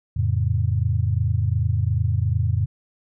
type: chord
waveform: sine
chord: F augmented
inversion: none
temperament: equal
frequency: 87.31 / 110 / 138.59 Hz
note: F2 / A2 / C#3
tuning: 0 / 0 / 0 cents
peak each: -22 / -21 / -26 dBFS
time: 0.16-2.66 s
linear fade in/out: 10 ms
effects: none